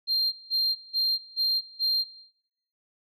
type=tone bursts; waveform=sine; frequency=4186 Hz; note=C8; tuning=in tune; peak=-19 dBFS; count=5; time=0.07-2.05 s; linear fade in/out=50 ms; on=260 ms; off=170 ms; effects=noise-tail reverb RT60 0.8 s tail -19 dB re dry + tanh soft clip ceiling -21 dBFS